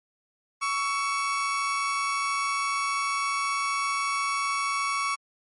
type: tone pair together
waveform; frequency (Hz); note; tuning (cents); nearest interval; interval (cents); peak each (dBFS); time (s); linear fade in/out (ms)
30% pulse; 1119.1 / 1324; C#6 / E6; +16 / +7; minor third; 291; -23 / -31; 0.61-5.16; 20
effects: MP3 48 kbps